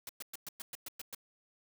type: noise bursts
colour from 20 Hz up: white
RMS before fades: -43 dBFS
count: 9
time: 0.07-1.148 s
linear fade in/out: 2 ms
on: 22 ms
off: 110 ms
effects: none